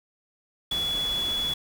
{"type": "tone in noise", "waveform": "sine", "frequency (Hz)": 3400, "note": "G#7", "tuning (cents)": 40, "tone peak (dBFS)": -25, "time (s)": [0.71, 1.54], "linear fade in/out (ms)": 5, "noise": "pink", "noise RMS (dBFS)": -37, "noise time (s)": [0.71, 1.54], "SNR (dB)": 9, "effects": []}